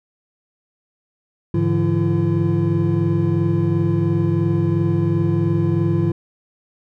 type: tone cluster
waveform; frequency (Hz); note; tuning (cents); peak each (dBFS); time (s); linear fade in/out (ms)
triangle; 104 / 146.1 / 169 / 338.8; G#2 / D3 / E3 / E4; +3 / -9 / +43 / +48; -19; 1.54-6.12; 5
effects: none